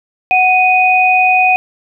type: tone pair together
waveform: sine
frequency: 740 / 2489 Hz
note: F#5 / D#7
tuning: 0 / 0 cents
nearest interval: octave + major sixth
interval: 2100 cents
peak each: -10 dBFS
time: 0.31-1.56 s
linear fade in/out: 0 ms
effects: none